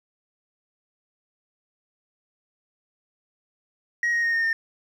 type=tone with pitch steps; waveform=sine; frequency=1893 / 1873.4 / 1854 / 1834.9 / 1815.9 Hz; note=A#6 / A#6 / A#6 / A#6 / A#6; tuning=+26 / +8 / -10 / -28 / -46 cents; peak=-18 dBFS; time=4.03-4.53 s; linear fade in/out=2 ms; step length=100 ms; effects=tanh soft clip ceiling -19 dBFS + 9-bit